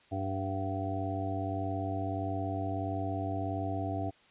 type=harmonic tone with a mistuned harmonic; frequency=97.1 Hz; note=G2; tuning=16 cents flat; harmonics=1 / 2 / 3 / 4 / 5 / 7 / 8; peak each=-35 / -47 / -37 / -44 / -47 / -37 / -41 dBFS; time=0.11-4.11 s; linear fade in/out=20 ms; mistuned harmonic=8; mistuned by=-35 cents; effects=white hiss -62 dBFS RMS until 4.3 s + resampled to 8000 Hz